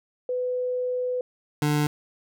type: tone pair in turn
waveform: sine / 25% pulse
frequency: 500 / 148.65 Hz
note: B4 / D3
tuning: +21 / +21 cents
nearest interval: octave + major sixth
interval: 2100 cents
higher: first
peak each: -24 / -17 dBFS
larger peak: second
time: 0.29-1.21 / 1.62-1.87 s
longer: first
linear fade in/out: 2 ms
effects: none